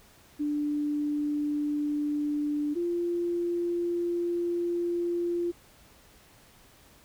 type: tone pair in turn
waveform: sine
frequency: 294.8 / 346.2 Hz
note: D4 / F4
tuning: +7 / -15 cents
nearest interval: minor third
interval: 278 cents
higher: second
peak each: -26 dBFS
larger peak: neither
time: 0.39-2.75 / 2.75-5.52 s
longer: second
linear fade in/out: 20 ms
effects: pink hiss -57 dBFS RMS until 7.04 s